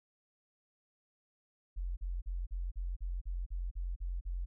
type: tone bursts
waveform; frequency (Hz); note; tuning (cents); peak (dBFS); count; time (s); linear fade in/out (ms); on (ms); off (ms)
sine; 44.25; F1; +23; -34; 11; 1.76-4.46; 20; 210; 39
effects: none